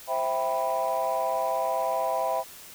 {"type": "chord", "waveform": "sine", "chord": "C major seventh", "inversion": "none", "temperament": "equal", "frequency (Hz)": [523.3, 659.3, 784, 987.8], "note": ["C5", "E5", "G5", "B5"], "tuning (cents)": [0, 0, 0, 0], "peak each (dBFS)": [-31, -27, -29, -29], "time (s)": [0.07, 2.44], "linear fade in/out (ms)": 50, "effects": ["tanh soft clip ceiling -18 dBFS", "white hiss -46 dBFS RMS until 2.74 s"]}